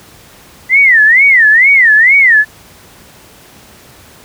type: tone with vibrato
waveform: sine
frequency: 1958 Hz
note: B6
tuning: 15 cents flat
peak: -3 dBFS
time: 0.69-2.45 s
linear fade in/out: 50 ms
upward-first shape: sine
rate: 2.2 Hz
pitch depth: 240 cents each way
effects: pink hiss -39 dBFS RMS until 4.24 s + high-pass 60 Hz 12 dB/octave